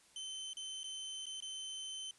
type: tone with dropouts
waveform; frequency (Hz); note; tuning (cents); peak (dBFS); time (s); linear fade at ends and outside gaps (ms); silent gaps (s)
sawtooth; 3073; G7; -35; -39; 0.16-2.11; 2; 0.533-0.569 / 0.833-0.841 / 1.257-1.266 / 1.404-1.423
effects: white hiss -66 dBFS RMS until 2.18 s + resampled to 24000 Hz